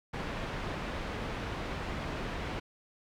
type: low-pass noise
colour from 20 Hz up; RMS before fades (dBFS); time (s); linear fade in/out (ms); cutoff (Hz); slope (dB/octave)
pink; -37; 0.13-2.6; 10; 2700; 12
effects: none